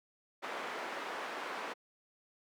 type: band-pass noise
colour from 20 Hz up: white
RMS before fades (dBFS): -41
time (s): 0.42-1.74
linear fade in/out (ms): 20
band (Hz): 320 to 1500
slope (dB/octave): 12
effects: high-pass 200 Hz 12 dB/octave